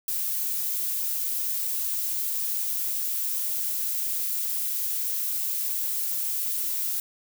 violet noise, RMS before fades -28 dBFS, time 0.08-7 s, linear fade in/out 2 ms, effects none

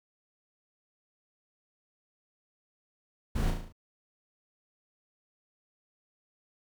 brown noise with echo, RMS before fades -29 dBFS, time 3.35-3.51 s, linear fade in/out 10 ms, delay 36 ms, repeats 6, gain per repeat -4 dB, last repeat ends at 3.726 s, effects none

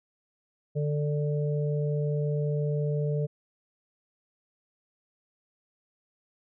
harmonic tone, 147.6 Hz, D3, 9 cents sharp, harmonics 1 / 3 / 4, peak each -26 / -32 / -37 dBFS, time 0.75-3.27 s, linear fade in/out 20 ms, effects none

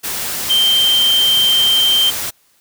sine tone in noise, 3139 Hz, G7, 2 cents sharp, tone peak -10 dBFS, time 0.49-2.11 s, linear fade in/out 20 ms, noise white, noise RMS -22 dBFS, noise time 0.03-2.31 s, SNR +9 dB, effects white hiss -56 dBFS RMS until 2.6 s

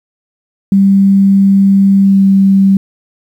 sine tone with pitch glide, 196 to 194.53 Hz, G3 to G3, 0 to -13 cents, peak -4 dBFS, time 0.72-2.77 s, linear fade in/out 2 ms, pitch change -13 cents, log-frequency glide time 2.04-2.25 s, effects 7-bit

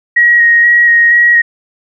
sine tone with vibrato, 1890 Hz, A#6, 23 cents sharp, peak -4 dBFS, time 0.16-1.42 s, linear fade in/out 10 ms, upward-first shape square, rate 2.1 Hz, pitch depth 13 cents each way, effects none

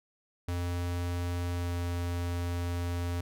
square tone with pitch glide, 87.7 to 87.14 Hz, F2 to F2, +8 to -3 cents, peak -31 dBFS, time 0.48-3.21 s, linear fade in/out 5 ms, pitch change -11 cents, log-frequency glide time 1.54-1.71 s, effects none

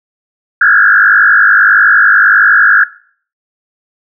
sine tone with frequency modulation, 1537 Hz, G6, 35 cents flat, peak -3 dBFS, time 0.61-2.84 s, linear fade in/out 5 ms, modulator 50.8 Hz, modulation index 3.3, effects noise-tail reverb RT60 0.5 s tail -19 dB re dry

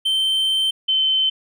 triangle / sine tone pair in turn, 3108 / 3076 Hz, G7 / G7, -16 / -33 cents, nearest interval unison, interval 17 cents, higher first, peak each -15 dBFS, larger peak neither, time 0.05-0.71 / 0.88-1.3 s, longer first, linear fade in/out 10 ms, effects none

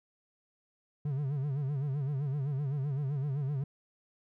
triangle tone with vibrato, 140 Hz, C#3, 18 cents sharp, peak -28 dBFS, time 1.05-3.64 s, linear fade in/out 5 ms, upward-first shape sine, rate 7.8 Hz, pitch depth 120 cents each way, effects none

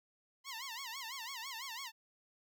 10% pulse tone with vibrato, 994 Hz, B5, 11 cents sharp, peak -34 dBFS, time 0.44-1.92 s, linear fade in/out 50 ms, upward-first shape sine, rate 6 Hz, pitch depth 200 cents each way, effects none

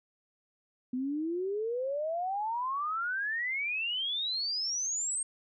sine exponential sweep, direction up, 246.9 to 8570 Hz, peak -30 dBFS, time 0.93-5.23 s, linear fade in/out 5 ms, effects none

